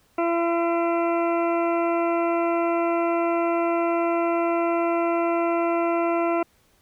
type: harmonic tone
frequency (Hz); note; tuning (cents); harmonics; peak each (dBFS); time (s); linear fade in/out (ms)
338.6; E4; +46; 1 / 2 / 3 / 4 / 6 / 7 / 8; -23 / -24 / -30 / -31 / -39 / -38 / -40; 0.18-6.43; 5
effects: pink hiss -62 dBFS RMS until 6.81 s